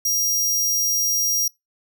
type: tone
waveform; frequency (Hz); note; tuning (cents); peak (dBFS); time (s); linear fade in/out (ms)
sawtooth; 5700; F8; +34; -16; 0.05-1.48; 5
effects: noise-tail reverb RT60 0.2 s tail -25 dB re dry